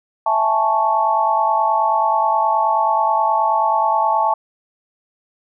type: chord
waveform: sine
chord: A major seventh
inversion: second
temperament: equal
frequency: 659.3 / 830.6 / 880 / 1108.7 Hz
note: E5 / G#5 / A5 / C#6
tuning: 0 / 0 / 0 / 0 cents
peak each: -22 / -22 / -16 / -21 dBFS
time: 0.26-4.34 s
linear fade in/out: 5 ms
effects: none